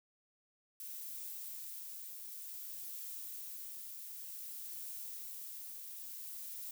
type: noise with tremolo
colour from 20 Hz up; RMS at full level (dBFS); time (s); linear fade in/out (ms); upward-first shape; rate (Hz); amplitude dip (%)
violet; -45; 0.8-6.71; 2; triangle; 0.55; 30
effects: none